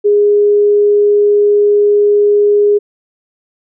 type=tone; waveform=sine; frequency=412.4 Hz; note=G#4; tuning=12 cents flat; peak=-6 dBFS; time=0.04-2.79 s; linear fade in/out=20 ms; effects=none